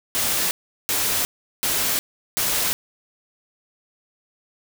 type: noise bursts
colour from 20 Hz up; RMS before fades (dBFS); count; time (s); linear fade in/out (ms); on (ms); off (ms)
white; -22; 4; 0.15-2.73; 0; 360; 380
effects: none